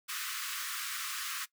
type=high-pass noise; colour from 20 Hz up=pink; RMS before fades=-38 dBFS; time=0.08-1.46 s; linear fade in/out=20 ms; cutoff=1100 Hz; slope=96 dB/octave; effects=noise-tail reverb RT60 0.1 s tail -19 dB re dry